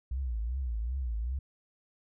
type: tone with vibrato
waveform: sine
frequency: 60.3 Hz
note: B1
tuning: 41 cents flat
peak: -30 dBFS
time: 0.11-1.39 s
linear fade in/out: 5 ms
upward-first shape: triangle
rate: 2.6 Hz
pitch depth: 230 cents each way
effects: none